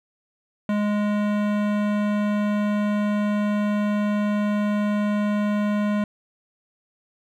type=tone with hard clipping; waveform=sine; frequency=207.7 Hz; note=G#3; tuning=in tune; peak=-22 dBFS; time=0.69-6.04 s; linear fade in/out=2 ms; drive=18 dB; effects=none